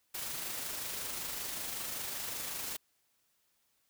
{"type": "noise with amplitude modulation", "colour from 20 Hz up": "white", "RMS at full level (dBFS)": -38, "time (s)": [0.14, 2.77], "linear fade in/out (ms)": 10, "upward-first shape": "sine", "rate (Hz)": 25.3, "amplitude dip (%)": 30, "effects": ["white hiss -75 dBFS RMS until 3.89 s"]}